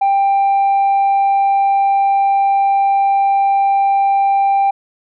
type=tone; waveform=sine; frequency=790 Hz; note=G5; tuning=13 cents sharp; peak=-8 dBFS; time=0.01-4.71 s; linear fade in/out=10 ms; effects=tanh soft clip ceiling -9 dBFS